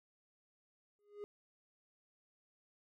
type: tone with exponential growth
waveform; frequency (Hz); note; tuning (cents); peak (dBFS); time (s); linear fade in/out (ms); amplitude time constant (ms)
triangle; 412.2; G#4; -13; -38; 0.99-1.24; 0; 54
effects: none